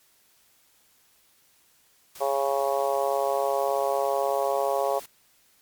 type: noise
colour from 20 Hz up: white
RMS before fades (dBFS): -44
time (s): 2.15-5.06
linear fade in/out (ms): 5
type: harmonic tone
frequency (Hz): 138.2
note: C#3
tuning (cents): -5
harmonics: 3 / 4 / 5 / 6 / 7 / 8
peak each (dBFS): -30 / -26 / -28 / -31 / -34 / -34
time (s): 2.2-5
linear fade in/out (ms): 20
effects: white hiss -62 dBFS RMS until 5.61 s + MP3 96 kbps